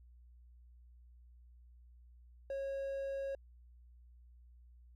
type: tone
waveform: triangle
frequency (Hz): 547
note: C#5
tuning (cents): -23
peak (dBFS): -35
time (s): 2.5-3.35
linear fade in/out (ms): 2
effects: added 60 Hz sine -57 dBFS peak until 4.95 s